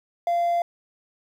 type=tone; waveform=triangle; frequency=690 Hz; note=F5; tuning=21 cents flat; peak=-17 dBFS; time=0.27-0.62 s; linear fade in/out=2 ms; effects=tanh soft clip ceiling -14 dBFS + 9-bit